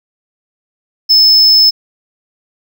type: tone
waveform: triangle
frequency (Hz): 5230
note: E8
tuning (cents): -15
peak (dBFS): -3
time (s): 1.09-1.71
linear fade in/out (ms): 20
effects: none